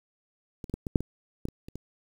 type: clicks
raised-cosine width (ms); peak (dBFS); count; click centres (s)
3; -25 / -28 / -17 / -20 / -6 / -21 / -17 / -27 / -29 / -25; 10; 0.642 / 0.697 / 0.74 / 0.868 / 0.958 / 1.006 / 1.454 / 1.486 / 1.685 / 1.756
effects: 8-bit